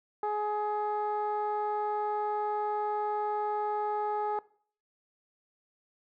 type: tone with low-pass filter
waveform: 15% pulse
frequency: 420 Hz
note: G#4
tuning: 19 cents sharp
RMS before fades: -31 dBFS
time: 0.23-4.39 s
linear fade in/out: 2 ms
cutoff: 870 Hz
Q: 1.9
effects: noise-tail reverb RT60 0.5 s tail -20 dB re dry